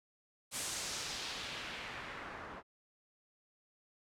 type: noise with low-pass filter sweep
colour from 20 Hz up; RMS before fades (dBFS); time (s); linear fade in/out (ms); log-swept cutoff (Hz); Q
white; -43; 0.51-2.63; 50; 9500 to 1100; 1.3
effects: none